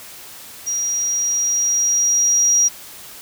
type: tone with level ramp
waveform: sine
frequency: 5730 Hz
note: F8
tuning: 44 cents sharp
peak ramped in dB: -19 to -11 dBFS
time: 0.66-2.69 s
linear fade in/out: 20 ms
effects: white hiss -38 dBFS RMS until 3.21 s